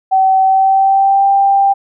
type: tone with pitch glide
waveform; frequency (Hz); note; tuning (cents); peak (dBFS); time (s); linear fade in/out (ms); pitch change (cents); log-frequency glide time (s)
sine; 764 to 790; G5 to G5; -45 to +13; -7; 0.11-1.74; 20; +58; 0.42-1.29
effects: none